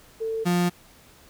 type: tone pair in turn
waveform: sine / 35% pulse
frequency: 446.9 / 176.23 Hz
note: A4 / F3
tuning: +27 / +16 cents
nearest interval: octave + major third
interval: 1611 cents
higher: first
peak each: -25 / -18 dBFS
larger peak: second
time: 0.2-0.45 / 0.45-0.7 s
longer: neither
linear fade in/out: 20 ms
effects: pink hiss -53 dBFS RMS until 1.29 s